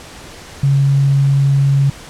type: tone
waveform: sine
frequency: 138.59 Hz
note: C#3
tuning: in tune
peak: -9 dBFS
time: 0.63-1.9 s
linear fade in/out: 5 ms
effects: pink hiss -35 dBFS RMS until 2.09 s + low-pass 9000 Hz 12 dB/octave